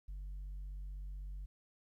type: tone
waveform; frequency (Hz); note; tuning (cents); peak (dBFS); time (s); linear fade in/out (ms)
sine; 47.99; G1; -36; -39; 0.08-1.46; 10
effects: tanh soft clip ceiling -41 dBFS + 13-bit